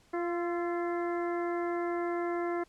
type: harmonic tone with a mistuned harmonic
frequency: 346.5 Hz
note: F4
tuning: 14 cents flat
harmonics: 1 / 2 / 3 / 4 / 5 / 6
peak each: -31 / -37 / -41 / -43 / -45 / -47 dBFS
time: 0.13-2.64 s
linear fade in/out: 10 ms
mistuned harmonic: 4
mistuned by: -42 cents
effects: pink hiss -64 dBFS RMS until 2.68 s + low-pass 9000 Hz 12 dB/octave